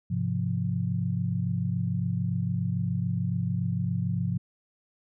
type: chord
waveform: sine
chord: F minor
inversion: first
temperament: equal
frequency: 103.83 / 130.81 / 174.61 Hz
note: Ab2 / C3 / F3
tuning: 0 / 0 / 0 cents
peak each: -30 / -30 / -29 dBFS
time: 0.1-4.38 s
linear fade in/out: 10 ms
effects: none

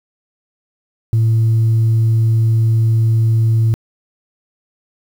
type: tone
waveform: sine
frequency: 112.5 Hz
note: A2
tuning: 39 cents sharp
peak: -8 dBFS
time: 1.13-3.74 s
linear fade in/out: 0 ms
effects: tanh soft clip ceiling -8 dBFS + 7-bit

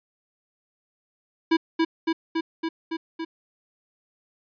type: tone with echo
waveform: square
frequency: 326.8 Hz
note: E4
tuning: 15 cents flat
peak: -17 dBFS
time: 1.51-1.57 s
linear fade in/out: 10 ms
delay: 280 ms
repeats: 6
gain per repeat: -2 dB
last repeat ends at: 3.25 s
effects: resampled to 11025 Hz

